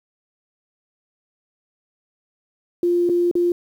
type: tone with dropouts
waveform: sine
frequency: 349.2 Hz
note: F4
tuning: in tune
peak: -15 dBFS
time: 2.83-3.52 s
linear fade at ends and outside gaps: 2 ms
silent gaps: 3.091-3.096 / 3.313-3.353 s
effects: 8-bit